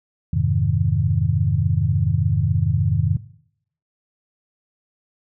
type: chord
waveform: sine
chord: F minor seventh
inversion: none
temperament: equal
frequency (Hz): 87.31 / 103.83 / 130.81 / 155.56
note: F2 / Ab2 / C3 / Eb3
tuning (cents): 0 / 0 / 0 / 0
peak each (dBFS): -22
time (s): 0.33-3.17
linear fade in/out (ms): 5
effects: noise-tail reverb RT60 0.7 s tail -18 dB re dry